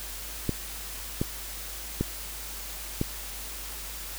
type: clicks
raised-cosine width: 3 ms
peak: -12 dBFS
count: 4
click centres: 0.493 / 1.215 / 2.01 / 3.014 s
effects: added 50 Hz sine -42 dBFS peak until 4.18 s + white hiss -39 dBFS RMS until 4.18 s